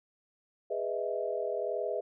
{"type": "chord", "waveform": "sine", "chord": "E major seventh", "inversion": "first", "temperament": "just", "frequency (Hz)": [412, 494.4, 618.1, 659.3], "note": ["G#4", "B4", "D#5", "E5"], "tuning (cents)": [-14, 2, -12, 0], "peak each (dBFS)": [-36, -36, -36, -36], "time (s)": [0.7, 2.01], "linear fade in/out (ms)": 10, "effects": []}